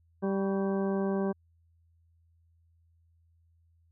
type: harmonic tone with a mistuned harmonic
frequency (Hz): 195.2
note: G3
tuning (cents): -7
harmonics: 1 / 2 / 3 / 4 / 5 / 6 / 8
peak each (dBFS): -29 / -31 / -37 / -42 / -44 / -46 / -48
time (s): 0.22-1.33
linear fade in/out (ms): 20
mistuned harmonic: 6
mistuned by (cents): -60
effects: added 83 Hz sine -63 dBFS peak until 3.91 s